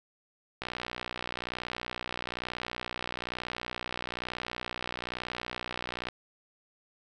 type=click train; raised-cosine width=0.3 ms; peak=-18 dBFS; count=335; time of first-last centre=0.62-6.086 s; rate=61.1 Hz; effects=none